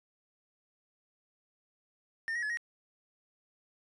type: tone with pitch steps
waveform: triangle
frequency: 1814 / 1899 / 1709 / 1882 Hz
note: A#6 / A#6 / G#6 / A#6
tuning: -48 / +32 / +49 / +16 cents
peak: -30 dBFS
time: 2.28-2.572 s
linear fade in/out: 0 ms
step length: 73 ms
effects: resampled to 22050 Hz